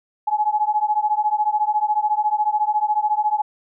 sine beating tone pair, 840 / 854 Hz, G#5 / G#5, +19 / +48 cents, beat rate 14 Hz, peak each -20 dBFS, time 0.27-3.42 s, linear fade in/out 10 ms, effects none

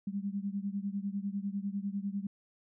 sine beating tone pair, 196 / 206 Hz, G3 / G#3, 0 / -14 cents, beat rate 10 Hz, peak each -35 / -37 dBFS, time 0.07-2.27 s, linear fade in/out 5 ms, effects none

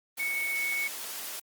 sine tone in noise, 2217 Hz, C#7, in tune, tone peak -28 dBFS, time 0.19-0.88 s, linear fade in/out 10 ms, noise white, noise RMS -38 dBFS, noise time 0.17-1.4 s, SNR +7 dB, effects high-pass 300 Hz 12 dB/octave + Opus 32 kbps

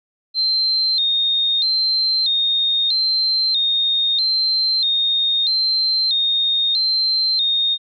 sine tone with vibrato, 3902 Hz, B7, 22 cents flat, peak -15 dBFS, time 0.34-7.78 s, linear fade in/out 50 ms, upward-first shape square, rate 0.78 Hz, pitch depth 96 cents each way, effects none

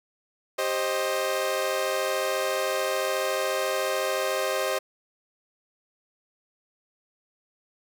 sawtooth chord, C minor, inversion second, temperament equal with one note detuned, 392 / 528.4 / 622.3 Hz, G4 / C5 / Eb5, 0 / +17 / 0 cents, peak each -28 / -24 / -25 dBFS, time 0.58-4.79 s, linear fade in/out 10 ms, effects none

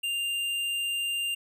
sine tone with hard clipping, 2794 Hz, F7, in tune, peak -29 dBFS, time 0.03-1.35 s, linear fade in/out 10 ms, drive 10 dB, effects none

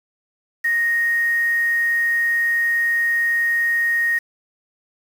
sine tone with quantisation, 1864.7 Hz, A#6, in tune, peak -16 dBFS, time 0.64-4.19 s, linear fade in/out 10 ms, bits 6, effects none

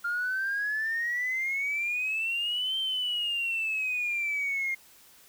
sine exponential two-way sweep, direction up then down, 1396.9 to 3136 to 2118 Hz, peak -26 dBFS, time 0.04-4.75 s, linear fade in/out 10 ms, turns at 2.78 s, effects tanh soft clip ceiling -23 dBFS + white hiss -56 dBFS RMS until 5.28 s

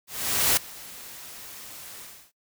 white noise with ADSR envelope, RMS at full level -20 dBFS, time 0.07-2.32 s, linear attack 500 ms, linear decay 4 ms, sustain -22 dB, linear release 310 ms, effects noise-tail reverb RT60 0.1 s tail -20 dB re dry

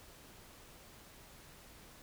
silence, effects pink hiss -57 dBFS RMS until 2.02 s

